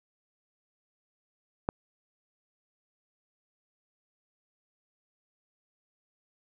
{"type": "click", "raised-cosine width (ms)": 1, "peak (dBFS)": -13, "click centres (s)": 1.689, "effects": []}